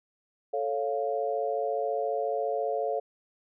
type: chord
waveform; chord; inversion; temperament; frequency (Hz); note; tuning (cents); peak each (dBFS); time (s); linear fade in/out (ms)
sine; A augmented; none; equal; 440 / 554.4 / 698.5; A4 / C#5 / E#5; 0 / 0 / 0; -31; 0.53-3; 10
effects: none